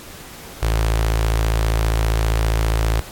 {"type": "tone with notch filter", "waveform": "sawtooth", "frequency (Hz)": 55, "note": "A1", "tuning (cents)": 0, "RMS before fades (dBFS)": -18, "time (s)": [0.62, 3.01], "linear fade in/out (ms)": 10, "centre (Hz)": 220, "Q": 0.93, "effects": ["pink hiss -38 dBFS RMS until 3.11 s", "AAC 64 kbps"]}